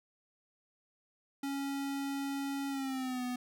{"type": "tone with pitch glide", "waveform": "square", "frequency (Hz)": [277.2, 248.4], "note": ["C#4", "B3"], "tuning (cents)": [0, 10], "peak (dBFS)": -35, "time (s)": [1.43, 3.36], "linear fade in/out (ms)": 5, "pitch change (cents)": -190, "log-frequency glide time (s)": [2.69, 3.24], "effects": []}